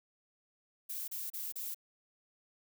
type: noise bursts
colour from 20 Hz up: violet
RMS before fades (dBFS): -40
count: 4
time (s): 0.89-1.746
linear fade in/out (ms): 10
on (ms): 190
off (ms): 32
effects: none